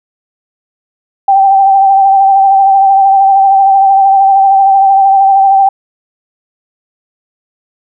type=tone with vibrato; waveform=sine; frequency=781 Hz; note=G5; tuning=7 cents flat; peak=-3 dBFS; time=1.28-5.69 s; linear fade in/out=5 ms; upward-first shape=triangle; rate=13 Hz; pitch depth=35 cents each way; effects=none